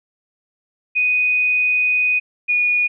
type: tone pair in turn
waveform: sine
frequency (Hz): 2489 / 2453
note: D#7 / D#7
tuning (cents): 0 / -25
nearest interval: unison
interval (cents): 25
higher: first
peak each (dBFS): -14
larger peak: neither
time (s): 0.95-2.2 / 2.48-2.88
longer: first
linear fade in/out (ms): 20
effects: none